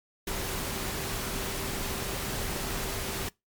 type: tone in noise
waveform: sine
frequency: 389.8 Hz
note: G4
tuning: 10 cents flat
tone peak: -43 dBFS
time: 0.27-3.29 s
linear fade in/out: 5 ms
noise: pink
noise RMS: -33 dBFS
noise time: 0.27-3.29 s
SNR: -13 dB
effects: noise-tail reverb RT60 0.2 s tail -24 dB re dry + MP3 96 kbps